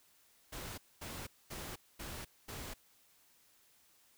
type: noise bursts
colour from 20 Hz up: pink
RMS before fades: -45 dBFS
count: 5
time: 0.52-2.74 s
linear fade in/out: 10 ms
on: 260 ms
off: 230 ms
effects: white hiss -68 dBFS RMS until 4.17 s

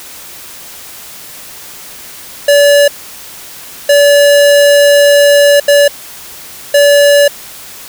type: tone bursts at uneven times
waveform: square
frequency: 574 Hz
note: D5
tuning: 40 cents flat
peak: -4 dBFS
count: 4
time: 2.48-2.88 / 3.89-5.6 / 5.68-5.88 / 6.74-7.28 s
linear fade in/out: 5 ms
effects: white hiss -30 dBFS RMS until 7.88 s

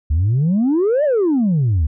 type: exponential two-way sweep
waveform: sine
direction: up then down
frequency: 70.3 to 622.3 to 70.3 Hz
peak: -11 dBFS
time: 0.1-1.87 s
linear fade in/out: 10 ms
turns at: 1.04 s
effects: tanh soft clip ceiling -11 dBFS

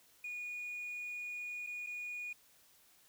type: tone with dropouts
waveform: sine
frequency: 2451 Hz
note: D#7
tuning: 27 cents flat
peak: -38 dBFS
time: 0.24-2.33 s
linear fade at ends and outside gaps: 5 ms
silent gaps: 1.665-1.67 / 1.864-1.869 s
effects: tanh soft clip ceiling -38 dBFS + white hiss -66 dBFS RMS until 3.08 s

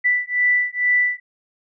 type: beating tone pair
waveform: sine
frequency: 1975.5 / 1977.7 Hz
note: B6 / B6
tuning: 0 / +2 cents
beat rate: 2.2 Hz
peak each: -19 dBFS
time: 0.04-1.2 s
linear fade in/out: 20 ms
effects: none

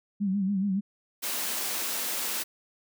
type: tone with vibrato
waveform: sine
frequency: 196 Hz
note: G3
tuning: in tune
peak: -24 dBFS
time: 0.2-0.81 s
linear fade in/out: 20 ms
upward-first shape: sine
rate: 7.1 Hz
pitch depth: 84 cents each way
type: high-pass noise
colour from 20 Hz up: white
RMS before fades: -31 dBFS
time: 1.22-2.44 s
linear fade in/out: 20 ms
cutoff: 180 Hz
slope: 48 dB/octave
effects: none

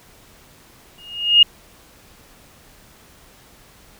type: tone with exponential growth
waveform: sine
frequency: 2852 Hz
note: F7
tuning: 36 cents sharp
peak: -4 dBFS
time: 0.98-1.43 s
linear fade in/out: 5 ms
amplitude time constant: 96 ms
effects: pink hiss -49 dBFS RMS until 3.99 s

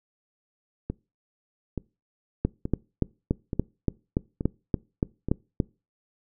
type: two click trains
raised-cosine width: 3 ms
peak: -16 / -9 dBFS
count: 6 / 12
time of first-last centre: 0.9-5.286 / 2.45-5.602 s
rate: 1.14 / 3.49 Hz
effects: noise-tail reverb RT60 0.3 s tail -24 dB re dry

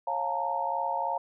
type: tone cluster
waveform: sine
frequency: 548 / 703 / 858 / 921 Hz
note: C#5 / F5 / A5 / A#5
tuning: -20 / +11 / -44 / -21 cents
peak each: -36 / -33 / -34 / -30 dBFS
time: 0.07-1.18 s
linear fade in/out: 5 ms
effects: none

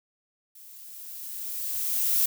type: noise with level ramp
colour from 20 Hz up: violet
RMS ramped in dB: -49 to -22 dBFS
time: 0.55-2.26 s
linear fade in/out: 5 ms
effects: none

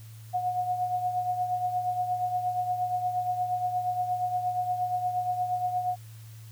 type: tone with tremolo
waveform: sine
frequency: 726 Hz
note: F#5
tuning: 33 cents flat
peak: -23 dBFS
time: 0.33-5.96 s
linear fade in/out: 20 ms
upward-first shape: triangle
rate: 8.5 Hz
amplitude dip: 65%
effects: added 111 Hz sine -43 dBFS peak until 6.51 s + white hiss -56 dBFS RMS until 6.51 s

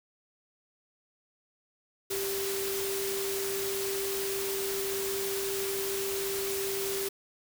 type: tone in noise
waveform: sine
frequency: 392 Hz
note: G4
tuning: in tune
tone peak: -32 dBFS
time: 2.1-7.09 s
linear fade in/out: 10 ms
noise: white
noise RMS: -35 dBFS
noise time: 2.1-7.09 s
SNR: 0 dB
effects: none

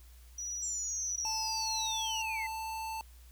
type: tone with tremolo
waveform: sine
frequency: 5840 Hz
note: F#8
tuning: 24 cents flat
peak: -35 dBFS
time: 0.38-2.22 s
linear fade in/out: 5 ms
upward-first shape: triangle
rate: 1.6 Hz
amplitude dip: 40%
type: linear sweep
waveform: sine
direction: down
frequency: 7459 to 2000 Hz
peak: -35 dBFS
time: 0.62-2.47 s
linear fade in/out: 10 ms
type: tone with pitch glide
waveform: square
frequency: 880 to 887.1 Hz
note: A5 to A5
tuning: 0 to +14 cents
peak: -37 dBFS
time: 1.25-3.01 s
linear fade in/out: 0 ms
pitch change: +14 cents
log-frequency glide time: 1.66-2.76 s
effects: added 60 Hz sine -52 dBFS peak until 3.31 s + white hiss -63 dBFS RMS until 3.31 s

